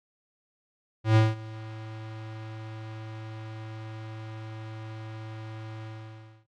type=tone with ADSR envelope; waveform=square; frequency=110 Hz; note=A2; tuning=in tune; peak=-16 dBFS; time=1.04-6.46 s; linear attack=120 ms; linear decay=190 ms; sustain=-22 dB; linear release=610 ms; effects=low-pass 4000 Hz 12 dB/octave + AAC 48 kbps